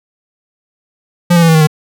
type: tone with pitch steps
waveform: square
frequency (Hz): 174.61 / 170.13 / 165.76 / 161.51 / 157.37 / 153.33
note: F3 / F3 / E3 / E3 / D#3 / D#3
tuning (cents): 0 / -45 / +10 / -35 / +20 / -25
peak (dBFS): -6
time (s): 1.3-1.672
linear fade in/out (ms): 10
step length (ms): 62
effects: none